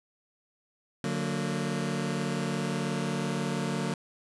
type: chord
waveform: sawtooth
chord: D augmented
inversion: none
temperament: just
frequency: 146.83 / 183.54 / 229.4 Hz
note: D3 / F#3 / A#3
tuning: 0 / -14 / -28 cents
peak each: -29 dBFS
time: 1.04-3.94 s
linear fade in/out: 2 ms
effects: resampled to 24000 Hz